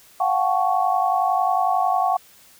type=tone cluster; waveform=sine; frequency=704 / 755 / 856 / 1111 Hz; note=F5 / F#5 / A5 / C#6; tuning=+14 / +35 / -48 / +4 cents; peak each=-23 / -20 / -27 / -24 dBFS; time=0.2-2.17 s; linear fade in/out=5 ms; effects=white hiss -51 dBFS RMS until 2.59 s